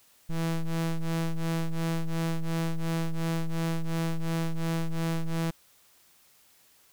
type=ring-modulated tone; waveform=square; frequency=82.41 Hz; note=E2; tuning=in tune; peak=-24 dBFS; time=0.29-5.51 s; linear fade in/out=10 ms; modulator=81 Hz; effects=white hiss -61 dBFS RMS until 6.92 s